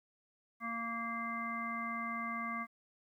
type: harmonic tone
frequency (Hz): 231.1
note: A#3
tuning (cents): -15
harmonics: 1 / 3 / 5 / 7 / 9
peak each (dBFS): -43 / -48 / -39 / -50 / -42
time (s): 0.6-2.67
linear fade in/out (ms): 50
effects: 12-bit